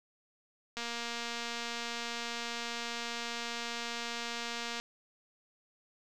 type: click train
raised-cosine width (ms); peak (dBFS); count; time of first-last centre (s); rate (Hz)
0.2; -21; 948; 0.77-4.8; 235
effects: none